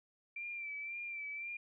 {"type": "tone with vibrato", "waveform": "sine", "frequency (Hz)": 2349, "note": "D7", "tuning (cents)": 0, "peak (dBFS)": -40, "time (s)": [0.36, 1.57], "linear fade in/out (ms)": 5, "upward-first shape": "sine", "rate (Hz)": 1.9, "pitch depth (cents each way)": 43, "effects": []}